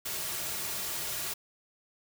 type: noise with comb filter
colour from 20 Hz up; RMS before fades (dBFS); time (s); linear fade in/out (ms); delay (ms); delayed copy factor
white; -35; 0.05-1.34; 10; 3.9; -0.6
effects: none